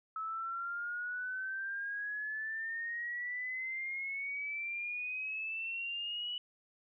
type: exponential sweep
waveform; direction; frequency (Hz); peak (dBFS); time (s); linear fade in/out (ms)
sine; up; 1294 to 2960; -36; 0.16-6.38; 2
effects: none